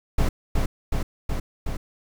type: noise with echo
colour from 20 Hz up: brown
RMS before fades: -19 dBFS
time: 0.18-0.29 s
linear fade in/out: 5 ms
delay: 370 ms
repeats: 4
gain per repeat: -2 dB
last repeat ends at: 1.77 s
effects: none